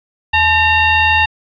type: tone with frequency modulation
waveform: sine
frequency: 1809 Hz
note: A6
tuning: 48 cents sharp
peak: -9 dBFS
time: 0.33-1.26 s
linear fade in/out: 10 ms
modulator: 945 Hz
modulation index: 1.5
effects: resampled to 11025 Hz + 8-bit